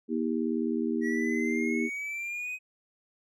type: harmonic tone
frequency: 79.6 Hz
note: D#2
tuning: 40 cents sharp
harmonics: 3 / 4 / 5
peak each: -29 / -31 / -33 dBFS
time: 0.08-1.9 s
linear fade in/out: 50 ms
type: exponential sweep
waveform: triangle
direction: up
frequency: 1915 to 2523 Hz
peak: -31 dBFS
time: 1.01-2.59 s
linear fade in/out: 50 ms
effects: none